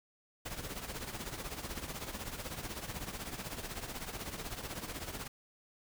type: noise with tremolo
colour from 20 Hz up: pink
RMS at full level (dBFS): -39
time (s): 0.45-5.28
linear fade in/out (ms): 10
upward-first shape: triangle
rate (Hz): 16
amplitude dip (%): 75
effects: none